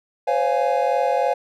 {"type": "chord", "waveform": "triangle", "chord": "Db major seventh", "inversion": "third", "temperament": "equal with one note detuned", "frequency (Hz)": [511.3, 554.4, 698.5, 830.6], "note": ["C5", "Db5", "F5", "Ab5"], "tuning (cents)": [-40, 0, 0, 0], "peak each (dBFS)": -21, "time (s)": [0.27, 1.34], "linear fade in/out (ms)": 10, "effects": []}